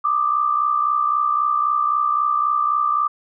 sine tone pair together, 1181.2 / 1245 Hz, D6 / D#6, +10 / +1 cents, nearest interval minor second, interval 91 cents, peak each -17 / -23 dBFS, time 0.04-3.08 s, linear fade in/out 10 ms, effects none

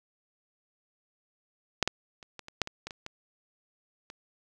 clicks, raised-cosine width 0.2 ms, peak -6 / -9 / -29 / -24 / -26 / -8 / -20 / -20 / -23 / -21 / -26 dBFS, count 11, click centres 1.827 / 1.876 / 2.228 / 2.393 / 2.484 / 2.617 / 2.674 / 2.87 / 2.908 / 3.064 / 4.101 s, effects none

